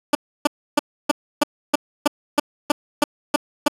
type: tone bursts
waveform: 15% pulse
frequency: 293.7 Hz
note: D4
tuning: in tune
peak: -6 dBFS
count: 12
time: 0.13-3.682 s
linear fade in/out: 5 ms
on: 21 ms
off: 300 ms
effects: resampled to 32000 Hz + 7-bit